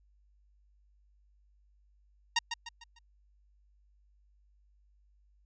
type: tone with echo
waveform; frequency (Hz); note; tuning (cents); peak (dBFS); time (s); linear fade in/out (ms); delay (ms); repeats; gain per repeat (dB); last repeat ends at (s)
10% pulse; 932.3; A#5; 0; -16; 2.36-2.39; 5; 150; 4; -8; 2.99
effects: added 50 Hz sine -63 dBFS peak until 5.45 s + resampled to 16000 Hz